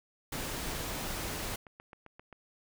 pink noise, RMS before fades -37 dBFS, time 0.32-1.56 s, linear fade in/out 5 ms
click train, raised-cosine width 0.5 ms, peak -34 dBFS, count 10, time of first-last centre 1.14-2.327 s, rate 7.58 Hz
effects none

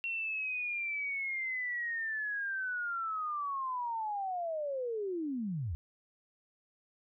sine linear sweep, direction down, 2735 to 71 Hz, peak -33 dBFS, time 0.04-5.75 s, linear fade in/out 0 ms, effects none

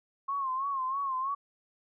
sine tone with vibrato, 1076 Hz, C6, 48 cents sharp, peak -29 dBFS, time 0.28-1.35 s, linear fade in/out 10 ms, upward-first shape sine, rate 3.1 Hz, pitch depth 81 cents each way, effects none

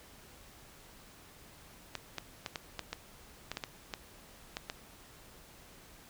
clicks, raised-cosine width 0.2 ms, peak -19 dBFS, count 12, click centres 1.953 / 2.183 / 2.462 / 2.558 / 2.793 / 2.93 / 3.516 / 3.571 / 3.638 / 3.938 / 4.569 / 4.699 s, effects pink hiss -56 dBFS RMS until 6.09 s

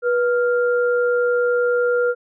sine tone pair together, 486.9 / 1396.9 Hz, B4 / F6, -25 / 0 cents, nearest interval octave + tritone, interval 1825 cents, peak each -16 / -23 dBFS, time 0.02-2.15 s, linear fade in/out 50 ms, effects none

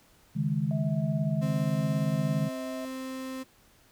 sine chord, C# suspended second, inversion none, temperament just, 138.59 / 155.92 / 207.9 Hz, C#3 / D#3 / G#3, 0 / +4 / +2 cents, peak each -31 / -28 / -31 dBFS, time 0.35-2.49 s, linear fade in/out 20 ms
sine tone with pitch glide, 647 to 641.8 Hz, E5 to E5, -32 to -46 cents, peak -37 dBFS, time 0.71-2.85 s, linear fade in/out 0 ms, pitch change -14 cents, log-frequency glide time 1.01-1.96 s
35% pulse tone, 261.6 Hz, C4, in tune, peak -33 dBFS, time 1.41-3.44 s, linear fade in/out 20 ms
effects pink hiss -61 dBFS RMS until 3.91 s

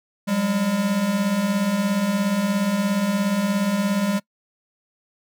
square beating tone pair, 185 / 202 Hz, F#3 / G#3, 0 / -48 cents, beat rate 17 Hz, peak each -27 / -21 dBFS, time 0.27-4.2 s, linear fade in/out 20 ms, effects noise-tail reverb RT60 0.1 s tail -23 dB re dry

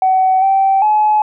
sine tone with pitch steps, 754 / 776 / 851 Hz, F#5 / G5 / G#5, +32 / -18 / +42 cents, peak -8 dBFS, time 0.02-1.22 s, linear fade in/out 2 ms, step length 400 ms, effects tanh soft clip ceiling -4 dBFS

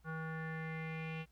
square tone with low-pass filter sweep, 160.2 Hz, E3, 49 cents flat, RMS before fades -42 dBFS, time 0.04-1.26 s, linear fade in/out 50 ms, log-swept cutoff 1400 to 2700 Hz, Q 5.5, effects added 60 Hz sine -66 dBFS peak until 1.31 s + pink hiss -75 dBFS RMS until 1.31 s

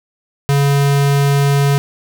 square tone, 140.9 Hz, C#3, 29 cents sharp, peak -11 dBFS, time 0.49-1.78 s, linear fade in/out 0 ms, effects none

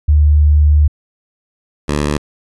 sine / 10% pulse tone pair in turn, 74.6 / 73.62 Hz, D2 / D2, +28 / +5 cents, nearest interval unison, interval 23 cents, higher first, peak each -6 dBFS, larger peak neither, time 0.08-0.88 / 1.88-2.18 s, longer first, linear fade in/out 10 ms, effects resampled to 24000 Hz

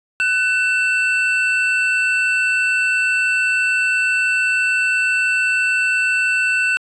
triangle tone pair together, 1499 / 2671 Hz, F#6 / E7, +22 / +22 cents, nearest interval minor seventh, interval 1000 cents, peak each -16 dBFS, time 0.2-6.77 s, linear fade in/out 0 ms, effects resampled to 22050 Hz

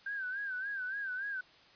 sine tone with vibrato, 1568 Hz, G6, in tune, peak -35 dBFS, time 0.06-1.41 s, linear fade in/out 5 ms, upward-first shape sine, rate 3.5 Hz, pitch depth 100 cents each way, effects white hiss -60 dBFS RMS until 1.75 s + resampled to 11025 Hz

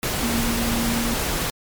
sine tone in noise, 233.1 Hz, A#3, in tune, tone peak -23 dBFS, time 0.23-1.14 s, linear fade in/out 0 ms, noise pink, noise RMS -24 dBFS, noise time 0.03-1.5 s, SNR -2 dB, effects MP3 96 kbps

